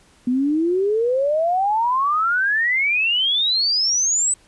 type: exponential sweep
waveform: sine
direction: up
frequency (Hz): 242.1 to 8120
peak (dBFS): -16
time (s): 0.27-4.34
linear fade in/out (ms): 5
effects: pink hiss -54 dBFS RMS until 4.47 s + resampled to 24000 Hz